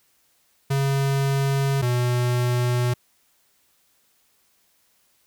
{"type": "tone pair in turn", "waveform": "square", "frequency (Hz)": [137.5, 122.8], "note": ["C#3", "B2"], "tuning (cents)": [-14, -9], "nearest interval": "major second", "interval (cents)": 195, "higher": "first", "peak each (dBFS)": -20, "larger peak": "neither", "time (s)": [[0.7, 1.82], [1.82, 2.94]], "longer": "neither", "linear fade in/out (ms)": 10, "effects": ["white hiss -64 dBFS RMS until 5.26 s"]}